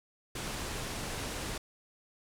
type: low-pass noise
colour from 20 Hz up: pink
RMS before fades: -38 dBFS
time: 0.35-1.58 s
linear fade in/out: 5 ms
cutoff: 11000 Hz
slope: 24 dB/octave
effects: none